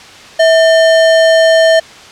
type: tone with sample-and-hold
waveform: sine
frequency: 650 Hz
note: E5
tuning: 24 cents flat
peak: -4 dBFS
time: 0.39-1.8 s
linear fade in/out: 10 ms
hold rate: 2450 Hz
effects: white hiss -34 dBFS RMS until 2.11 s + low-pass 5000 Hz 12 dB/octave